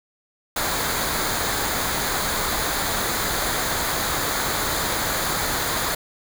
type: noise with comb filter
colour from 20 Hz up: pink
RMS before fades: -24 dBFS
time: 0.56-5.95 s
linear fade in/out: 5 ms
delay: 0.36 ms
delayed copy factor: -0.55
effects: none